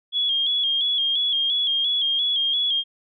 sine tone with vibrato, 3301 Hz, G#7, 11 cents flat, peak -19 dBFS, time 0.12-2.84 s, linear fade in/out 50 ms, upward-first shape square, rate 2.9 Hz, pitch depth 42 cents each way, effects none

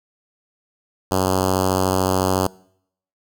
5% pulse tone with notch filter, 93.8 Hz, F#2, 24 cents sharp, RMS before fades -19 dBFS, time 1.11-2.47 s, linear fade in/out 5 ms, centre 2300 Hz, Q 0.75, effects noise-tail reverb RT60 0.7 s tail -24 dB re dry

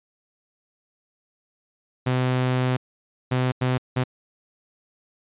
sawtooth tone bursts at uneven times, 127.4 Hz, C3, 46 cents flat, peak -16 dBFS, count 4, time 2.06-2.77 / 3.31-3.52 / 3.61-3.78 / 3.96-4.04 s, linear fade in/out 10 ms, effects resampled to 8000 Hz

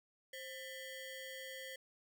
25% pulse ring-modulated tone, 1261 Hz, D#6, 23 cents sharp, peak -39 dBFS, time 0.33-1.76 s, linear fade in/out 5 ms, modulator 734 Hz, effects none

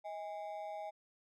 triangle ring-modulated tone, 726 Hz, F#5, 33 cents flat, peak -36 dBFS, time 0.04-0.91 s, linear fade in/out 20 ms, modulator 91.4 Hz, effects none

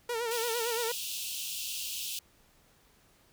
sawtooth tone with vibrato, 465.6 Hz, A#4, 2 cents flat, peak -27 dBFS, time 0.09-0.92 s, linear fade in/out 5 ms, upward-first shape sine, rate 8.8 Hz, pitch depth 75 cents each way
pink high-pass noise, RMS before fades -37 dBFS, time 0.31-2.19 s, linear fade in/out 2 ms, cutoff 2600 Hz, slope 96 dB/octave
effects pink hiss -64 dBFS RMS until 3.32 s

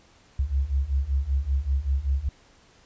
sine beating tone pair, 65.41 / 70.61 Hz, C2 / C#2, 0 / +33 cents, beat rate 5.2 Hz, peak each -26 / -24 dBFS, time 0.39-2.29 s, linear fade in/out 5 ms, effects pink hiss -57 dBFS RMS until 2.85 s + resampled to 16000 Hz

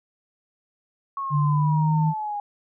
sine exponential sweep, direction down, 1108.7 to 816 Hz, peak -26 dBFS, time 1.17-2.4 s, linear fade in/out 2 ms
sine tone with pitch glide, 146.83 to 157.37 Hz, D3 to D#3, 0 to +20 cents, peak -18 dBFS, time 1.3-2.14 s, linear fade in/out 50 ms, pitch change +120 cents, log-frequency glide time 1.45-1.92 s
effects none

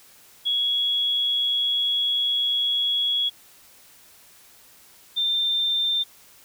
sine tone pair in turn, 3343 / 3588 Hz, G#7 / A7, +11 / +33 cents, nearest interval minor second, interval 122 cents, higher second, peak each -20 dBFS, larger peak neither, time 0.45-3.3 / 5.16-6.04 s, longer first, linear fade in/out 20 ms, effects white hiss -52 dBFS RMS until 6.44 s

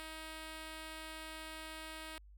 5% pulse tone, 316.3 Hz, D#4, 29 cents sharp, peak -34 dBFS, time 0-2.18 s, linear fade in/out 0 ms, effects added 50 Hz sine -55 dBFS peak until 2.37 s

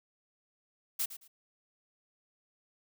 blue noise with echo, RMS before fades -32 dBFS, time 0.99-1.06 s, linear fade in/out 10 ms, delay 110 ms, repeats 2, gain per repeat -13 dB, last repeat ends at 1.28 s, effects none

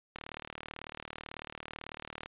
click train, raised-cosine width 0.3 ms, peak -24 dBFS, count 81, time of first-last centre 0.16-2.26 s, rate 38.1 Hz, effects resampled to 8000 Hz + 11-bit

